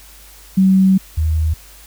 sine tone pair in turn, 190.2 / 78.96 Hz, F#3 / D#2, +48 / +26 cents, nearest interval octave + minor third, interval 1522 cents, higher first, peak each -8 / -13 dBFS, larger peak first, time 0.57-0.98 / 1.17-1.54 s, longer first, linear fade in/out 10 ms, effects added 50 Hz sine -43 dBFS peak until 1.86 s + white hiss -43 dBFS RMS until 1.86 s

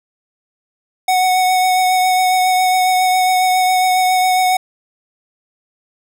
square tone with vibrato, 740 Hz, F#5, in tune, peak -12 dBFS, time 1.08-4.57 s, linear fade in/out 5 ms, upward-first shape triangle, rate 7.3 Hz, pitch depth 18 cents each way, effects none

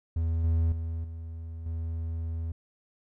triangle tone with level steps, 82 Hz, E2, 9 cents flat, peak -23 / -20 / -28 / -34 / -28 dBFS, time 0.16-2.52 s, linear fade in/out 5 ms, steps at 0.44 / 0.72 / 1.04 / 1.66 s, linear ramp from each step 2 ms, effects none

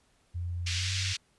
sine tone with pitch glide, 87.31 to 94.66 Hz, F2 to F#2, 0 to +40 cents, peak -31 dBFS, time 0.34-1.14 s, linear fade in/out 20 ms, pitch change +140 cents, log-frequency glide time 0.74-0.9 s
white band-pass noise, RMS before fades -34 dBFS, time 0.66-1.17 s, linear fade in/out 10 ms, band 1900 to 5800 Hz, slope 24 dB/octave
effects pink hiss -68 dBFS RMS until 1.38 s + resampled to 24000 Hz

